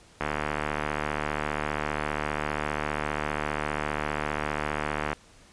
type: click train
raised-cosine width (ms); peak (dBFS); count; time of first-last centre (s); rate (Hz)
0.5; -12; 370; 0.21-5.13; 75
effects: pink hiss -55 dBFS RMS until 5.52 s + resampled to 22050 Hz